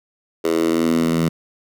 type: tone with high-pass filter sweep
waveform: 10% pulse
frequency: 82.41 Hz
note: E2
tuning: in tune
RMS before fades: -18 dBFS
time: 0.44-1.29 s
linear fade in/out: 10 ms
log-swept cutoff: 400 to 170 Hz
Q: 3.4
effects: none